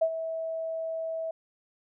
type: tone with ADSR envelope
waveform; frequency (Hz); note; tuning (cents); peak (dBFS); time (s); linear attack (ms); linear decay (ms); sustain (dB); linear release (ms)
sine; 650; E5; -24; -19; 0.01-1.31; 12; 67; -11; 4
effects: none